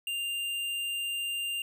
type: tone with hard clipping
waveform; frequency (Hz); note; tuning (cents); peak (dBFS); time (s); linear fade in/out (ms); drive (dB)
sine; 2794; F7; 0; -32; 0.07-1.62; 2; 12
effects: none